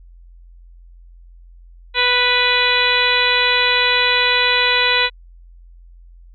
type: harmonic tone with a mistuned harmonic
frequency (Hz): 493.9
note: B4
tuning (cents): 0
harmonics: 1 / 2 / 3 / 4 / 5 / 6 / 7 / 8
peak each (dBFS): -24 / -22 / -22 / -20 / -19 / -25 / -22 / -20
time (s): 1.94-5.1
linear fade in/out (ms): 50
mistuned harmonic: 7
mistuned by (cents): -17
effects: added 43 Hz sine -40 dBFS peak until 6.34 s